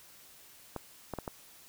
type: clicks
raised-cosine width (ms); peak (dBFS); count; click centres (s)
1; -22; 4; 0.763 / 1.137 / 1.187 / 1.278
effects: white hiss -56 dBFS RMS until 1.68 s